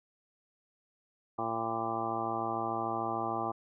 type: harmonic tone with a mistuned harmonic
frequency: 113.4 Hz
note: A#2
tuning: 47 cents flat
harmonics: 1 / 2 / 3 / 4 / 5 / 6 / 7 / 8 / 9 / 10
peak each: -45 / -43 / -39 / -44 / -45 / -39 / -36 / -46 / -40 / -38 dBFS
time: 1.38-3.52 s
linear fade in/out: 10 ms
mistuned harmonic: 10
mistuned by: +61 cents
effects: none